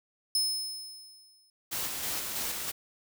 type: tone with exponential decay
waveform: sawtooth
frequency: 5200 Hz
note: E8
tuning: 24 cents flat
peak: -21 dBFS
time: 0.35-1.5 s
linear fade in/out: 2 ms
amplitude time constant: 250 ms
type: noise with tremolo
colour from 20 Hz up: white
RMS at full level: -33 dBFS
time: 1.71-2.72 s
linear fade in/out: 20 ms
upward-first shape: square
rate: 3.1 Hz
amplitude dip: 30%
effects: none